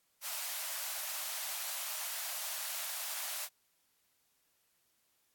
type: high-pass noise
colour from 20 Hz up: white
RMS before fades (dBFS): -39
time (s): 0.21-3.49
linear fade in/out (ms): 50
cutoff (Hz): 570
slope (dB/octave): 96
effects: white hiss -75 dBFS RMS until 5.34 s + AAC 64 kbps